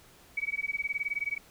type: tone with tremolo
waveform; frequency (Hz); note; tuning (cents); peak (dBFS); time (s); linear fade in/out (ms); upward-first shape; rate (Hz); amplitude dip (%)
sine; 2270; C#7; +41; -26; 0.37-1.38; 5; sine; 19; 100
effects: pink hiss -57 dBFS RMS until 1.5 s